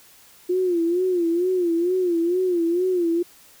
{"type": "tone with vibrato", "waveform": "sine", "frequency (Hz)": 352, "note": "F4", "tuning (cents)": 14, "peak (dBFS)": -18, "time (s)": [0.49, 3.23], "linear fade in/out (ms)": 10, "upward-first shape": "sine", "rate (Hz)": 2.2, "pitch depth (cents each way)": 100, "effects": ["white hiss -51 dBFS RMS until 3.6 s"]}